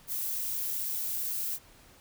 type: noise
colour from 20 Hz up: violet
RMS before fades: -33 dBFS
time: 0.07-1.59 s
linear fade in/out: 50 ms
effects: pink hiss -57 dBFS RMS until 2 s